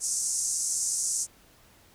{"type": "band-pass noise", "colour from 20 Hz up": "pink", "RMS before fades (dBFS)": -29, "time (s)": [0, 1.27], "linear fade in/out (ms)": 50, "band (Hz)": [5900, 9500], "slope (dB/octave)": 48, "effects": ["pink hiss -58 dBFS RMS until 1.94 s"]}